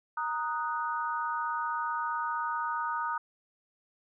sine chord, D# minor, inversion second, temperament equal, 932.3 / 1244.5 / 1480 Hz, A#5 / D#6 / F#6, 0 / 0 / 0 cents, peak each -33 / -33 / -37 dBFS, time 0.17-3.18 s, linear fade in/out 5 ms, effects none

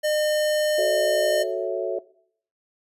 square tone, 607 Hz, D#5, 43 cents flat, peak -21 dBFS, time 0.03-1.44 s, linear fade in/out 20 ms
sine chord, F# minor seventh, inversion none, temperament equal, 370 / 440 / 554.4 / 659.3 Hz, F#4 / A4 / C#5 / E5, 0 / 0 / 0 / 0 cents, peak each -28 / -30 / -29 / -28 dBFS, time 0.78-1.99 s, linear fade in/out 5 ms
effects noise-tail reverb RT60 0.6 s tail -19 dB re dry + resampled to 32000 Hz

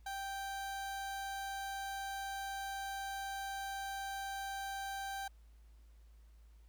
30% pulse tone, 784 Hz, G5, in tune, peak -37 dBFS, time 0.06-5.28 s, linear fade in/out 5 ms, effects added 55 Hz sine -57 dBFS peak until 6.68 s + pink hiss -75 dBFS RMS until 6.68 s

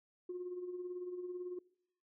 sine tone with tremolo, 359.4 Hz, F4, 50 cents sharp, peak -37 dBFS, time 0.29-1.59 s, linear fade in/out 5 ms, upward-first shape sine, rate 18 Hz, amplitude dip 50%, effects noise-tail reverb RT60 0.7 s tail -24 dB re dry + tanh soft clip ceiling -35 dBFS

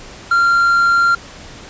triangle tone with quantisation, 1384 Hz, F6, 16 cents flat, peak -8 dBFS, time 0.31-1.15 s, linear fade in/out 5 ms, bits 6, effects pink hiss -36 dBFS RMS until 1.69 s + resampled to 16000 Hz

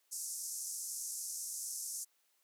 pink band-pass noise, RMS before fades -42 dBFS, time 0.11-2.05 s, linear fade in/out 20 ms, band 5700 to 12000 Hz, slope 48 dB/octave, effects white hiss -75 dBFS RMS until 2.43 s + high-pass 400 Hz 12 dB/octave

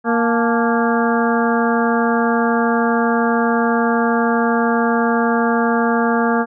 harmonic tone with a mistuned harmonic, 233.1 Hz, A#3, in tune, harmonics 1 / 2 / 3 / 4 / 5 / 6 / 7, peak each -17 / -20 / -22 / -23 / -24 / -25 / -25 dBFS, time 0.04-6.46 s, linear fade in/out 50 ms, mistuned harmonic 4, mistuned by -100 cents, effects none

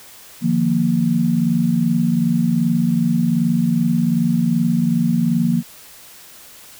sine chord, Eb suspended second, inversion none, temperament equal with one note detuned, 152.01 / 174.61 / 233.1 Hz, Eb3 / F3 / Bb3, -40 / 0 / 0 cents, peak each -22 / -18 / -17 dBFS, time 0.41-5.63 s, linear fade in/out 50 ms, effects white hiss -42 dBFS RMS until 6.79 s

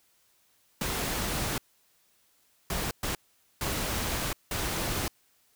pink noise bursts at uneven times, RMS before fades -31 dBFS, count 5, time 0.81-1.58 / 2.7-2.91 / 3.03-3.15 / 3.61-4.33 / 4.51-5.08 s, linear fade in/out 2 ms, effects white hiss -67 dBFS RMS until 5.55 s

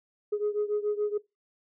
sine beating tone pair, 415.3 / 422.3 Hz, G#4 / G#4, 0 / +29 cents, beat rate 7 Hz, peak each -27 / -29 dBFS, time 0.32-1.18 s, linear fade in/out 10 ms, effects noise-tail reverb RT60 0.2 s tail -21 dB re dry + tanh soft clip ceiling -21 dBFS

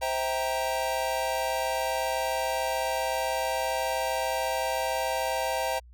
square chord, C dominant seventh, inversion none, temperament equal with one note detuned, 523.3 / 650.6 / 784 / 932.3 Hz, C5 / E5 / G5 / Bb5, 0 / -23 / 0 / 0 cents, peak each -33 dBFS, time 0.01-5.8 s, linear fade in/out 20 ms, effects added 60 Hz sine -48 dBFS peak until 5.93 s

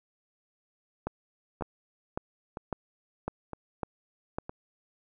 two click trains, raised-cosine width 1 ms, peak -23 / -17 dBFS, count 4 / 7, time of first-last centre 1.61-4.495 / 1.07-4.385 s, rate 1.04 / 1.81 Hz, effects none

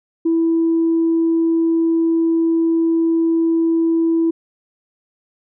sine tone, 329.6 Hz, E4, in tune, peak -12 dBFS, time 0.25-4.31 s, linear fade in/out 10 ms, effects tanh soft clip ceiling -9 dBFS

